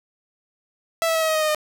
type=tone with pitch steps; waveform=sawtooth; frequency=659.3 / 652.1 / 645 / 637.9 / 631 / 624.1 / 617.3 / 610.5 Hz; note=E5 / E5 / E5 / D#5 / D#5 / D#5 / D#5 / D#5; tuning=0 / -19 / -38 / +43 / +24 / +5 / -14 / -33 cents; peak=-15 dBFS; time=1.02-1.548 s; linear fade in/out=0 ms; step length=66 ms; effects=none